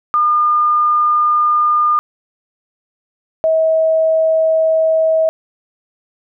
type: tone pair in turn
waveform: sine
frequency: 1211 / 641.5 Hz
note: D#6 / E5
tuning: -47 / -47 cents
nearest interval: major seventh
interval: 1100 cents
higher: first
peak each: -10 dBFS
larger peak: neither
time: 0.14-1.99 / 3.44-5.29 s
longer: neither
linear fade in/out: 0 ms
effects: none